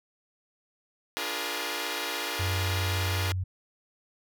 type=chord; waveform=5% pulse; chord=Bb dominant seventh; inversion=first; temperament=equal with one note detuned; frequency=293.7 / 349.2 / 415.3 / 477.1 Hz; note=D4 / F4 / Ab4 / Bb4; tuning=0 / 0 / 0 / +40 cents; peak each=-26 / -25 / -25 / -23 dBFS; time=1.17-3.32 s; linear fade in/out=0 ms
type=tone; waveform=sine; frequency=92.5 Hz; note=F#2; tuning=in tune; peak=-27 dBFS; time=2.39-3.44 s; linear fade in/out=10 ms
effects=none